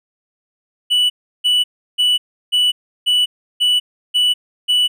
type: tone bursts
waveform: triangle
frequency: 2960 Hz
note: F#7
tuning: in tune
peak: -10 dBFS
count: 8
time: 0.9-4.88 s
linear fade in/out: 20 ms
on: 200 ms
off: 340 ms
effects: none